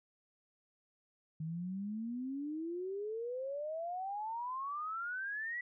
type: exponential sweep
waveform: sine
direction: up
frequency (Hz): 154.7 to 1975.5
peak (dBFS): -37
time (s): 1.4-5.61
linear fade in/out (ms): 5
effects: none